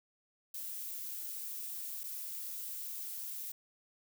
violet noise with dropouts, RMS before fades -42 dBFS, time 0.54-3.52 s, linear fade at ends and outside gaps 5 ms, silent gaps 2.035-2.039 s, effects none

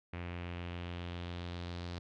sawtooth tone with low-pass filter sweep, 87.31 Hz, F2, in tune, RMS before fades -42 dBFS, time 0.13-1.99 s, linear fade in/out 5 ms, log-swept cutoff 2400 to 4400 Hz, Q 2.6, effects none

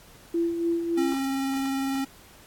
sine tone with tremolo, 337.6 Hz, E4, 41 cents sharp, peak -21 dBFS, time 0.34-1.14 s, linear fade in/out 5 ms, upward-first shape sine, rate 3.5 Hz, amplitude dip 50%
square tone with vibrato, 270.4 Hz, C#4, 43 cents flat, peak -26 dBFS, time 0.97-2.05 s, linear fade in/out 10 ms, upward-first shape sine, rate 20 Hz, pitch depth 17 cents each way
effects pink hiss -52 dBFS RMS until 2.46 s + AAC 64 kbps

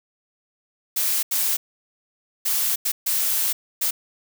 blue noise bursts at uneven times, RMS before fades -22 dBFS, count 6, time 0.96-1.23 / 1.31-1.57 / 2.45-2.76 / 2.85-2.92 / 3.06-3.53 / 3.81-3.91 s, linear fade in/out 10 ms, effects none

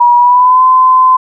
sine tone with pitch glide, 963 to 1026.2 Hz, B5 to C6, -44 to -34 cents, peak -3 dBFS, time 0-1.17 s, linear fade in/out 10 ms, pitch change +110 cents, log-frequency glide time 0.16-0.63 s, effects none

